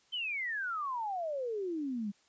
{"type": "exponential sweep", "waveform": "sine", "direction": "down", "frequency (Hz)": [3136, 194.7], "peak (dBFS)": -33, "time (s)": [0.12, 2.12], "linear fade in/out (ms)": 20, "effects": ["white hiss -68 dBFS RMS until 2.28 s", "resampled to 16000 Hz"]}